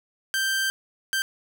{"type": "tone bursts at uneven times", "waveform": "sawtooth", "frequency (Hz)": 1568, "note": "G6", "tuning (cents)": 0, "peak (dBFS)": -19, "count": 2, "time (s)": [[0.34, 0.7], [1.13, 1.22]], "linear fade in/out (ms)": 0, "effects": []}